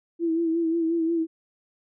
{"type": "tone with vibrato", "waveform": "sine", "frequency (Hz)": 330.6, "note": "E4", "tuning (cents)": 5, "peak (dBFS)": -21, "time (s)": [0.19, 1.27], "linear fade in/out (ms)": 50, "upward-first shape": "sine", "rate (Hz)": 5.6, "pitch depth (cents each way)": 44, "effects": []}